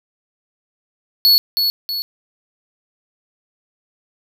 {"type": "tone with echo", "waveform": "square", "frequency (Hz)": 4398, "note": "C#8", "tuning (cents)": -14, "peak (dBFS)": -9, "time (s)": [1.25, 1.38], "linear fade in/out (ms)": 0, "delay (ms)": 320, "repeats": 2, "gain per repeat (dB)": -6, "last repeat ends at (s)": 2.02, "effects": []}